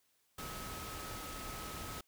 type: tone in noise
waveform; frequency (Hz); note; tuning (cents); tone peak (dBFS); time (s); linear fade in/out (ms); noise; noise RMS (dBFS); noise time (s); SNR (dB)
sine; 1280; D#6; +49; -49; 0.38-2.01; 5; pink; -45; 0.38-2.01; -7
effects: white hiss -75 dBFS RMS until 2.07 s